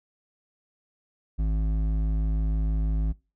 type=tone with hard clipping; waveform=triangle; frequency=53.1 Hz; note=G#1; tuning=39 cents sharp; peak=-24 dBFS; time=1.38-3.13 s; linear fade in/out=20 ms; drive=13 dB; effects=noise-tail reverb RT60 0.3 s tail -23 dB re dry